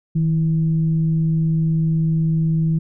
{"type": "tone with frequency modulation", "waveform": "sine", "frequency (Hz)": 160, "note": "D#3", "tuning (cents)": 49, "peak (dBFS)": -15, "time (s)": [0.15, 2.79], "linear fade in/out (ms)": 10, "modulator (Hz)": 172, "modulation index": 0.23, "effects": []}